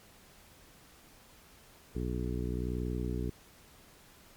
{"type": "harmonic tone", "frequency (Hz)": 61.1, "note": "B1", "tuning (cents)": -18, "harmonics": [1, 2, 3, 4, 5, 6, 7], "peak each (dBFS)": [-35, -38, -40, -41, -42, -43, -43], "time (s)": [1.95, 3.3], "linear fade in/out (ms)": 5, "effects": ["pink hiss -58 dBFS RMS until 4.36 s", "MP3 96 kbps"]}